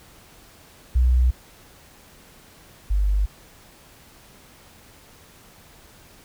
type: tone pair in turn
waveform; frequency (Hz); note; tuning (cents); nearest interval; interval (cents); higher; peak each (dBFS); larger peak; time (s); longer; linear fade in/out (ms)
sine; 62.2 / 49.71; B1 / G1; +13 / +25; major third; 388; first; -14 / -17; first; 0.95-1.31 / 2.9-3.26; neither; 10
effects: pink hiss -50 dBFS RMS until 6.24 s